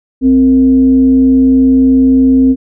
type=tone with frequency modulation; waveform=sine; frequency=261.6 Hz; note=C4; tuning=in tune; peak=-4 dBFS; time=0.21-2.56 s; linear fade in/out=50 ms; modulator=200 Hz; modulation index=0.3; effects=none